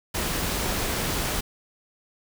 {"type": "noise", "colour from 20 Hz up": "pink", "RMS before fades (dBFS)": -27, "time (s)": [0.14, 1.41], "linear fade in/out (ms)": 10, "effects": []}